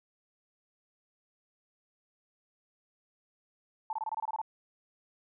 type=tone bursts; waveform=sine; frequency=880 Hz; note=A5; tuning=in tune; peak=-31 dBFS; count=10; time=3.9-4.416 s; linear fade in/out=2 ms; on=30 ms; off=24 ms; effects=none